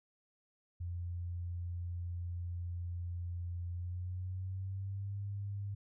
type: tone with pitch glide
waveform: sine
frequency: 87.31 to 100.29 Hz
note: F2 to G2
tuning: 0 to +40 cents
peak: -37 dBFS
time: 0.8-5.75 s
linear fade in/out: 10 ms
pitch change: +240 cents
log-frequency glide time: 3.71-5.17 s
effects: none